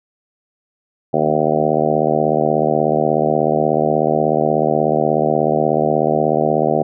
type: harmonic tone with a mistuned harmonic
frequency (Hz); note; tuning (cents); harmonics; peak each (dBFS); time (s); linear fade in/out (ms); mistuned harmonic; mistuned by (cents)
76.5; D#2; -29; 2 / 3 / 4 / 5 / 6 / 7 / 8 / 9 / 10; -24 / -23 / -24 / -21 / -23 / -21 / -21 / -20 / -23; 1.13-6.83; 10; 2; -35
effects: none